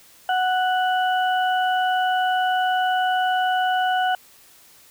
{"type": "harmonic tone", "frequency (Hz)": 740, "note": "F#5", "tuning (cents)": 0, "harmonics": [1, 2, 4], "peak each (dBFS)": [-19, -25, -31], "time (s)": [0.29, 4.15], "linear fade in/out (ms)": 2, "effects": ["white hiss -51 dBFS RMS until 4.9 s"]}